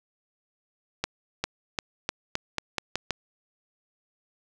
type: accelerating click train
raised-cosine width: 0.2 ms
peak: -9 dBFS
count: 9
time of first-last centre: 1.04-3.107 s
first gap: 400 ms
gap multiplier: 0.87
effects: none